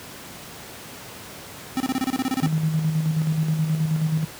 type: tone bursts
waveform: square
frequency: 261.6 Hz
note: C4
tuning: in tune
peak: -21 dBFS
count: 12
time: 1.77-2.462 s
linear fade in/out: 0 ms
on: 32 ms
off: 28 ms
type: tone with tremolo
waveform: sine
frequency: 157.7 Hz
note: D#3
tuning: 24 cents sharp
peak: -17 dBFS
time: 2.42-4.25 s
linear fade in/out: 10 ms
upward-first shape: square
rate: 9.4 Hz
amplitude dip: 45%
effects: pink hiss -39 dBFS RMS until 4.39 s + high-pass 100 Hz 12 dB/octave